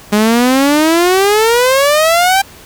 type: exponential sweep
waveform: sawtooth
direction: up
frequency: 205 to 795 Hz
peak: -4 dBFS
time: 0.12-2.42 s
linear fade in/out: 10 ms
effects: pink hiss -37 dBFS RMS until 2.65 s